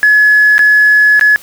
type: tone with dropouts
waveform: sine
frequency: 1700 Hz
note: G#6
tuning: 40 cents sharp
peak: -3 dBFS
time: 0.03-1.36 s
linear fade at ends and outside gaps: 0 ms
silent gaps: 0.581-0.592 / 1.195-1.211 s
effects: tanh soft clip ceiling 0 dBFS + white hiss -36 dBFS RMS until 1.42 s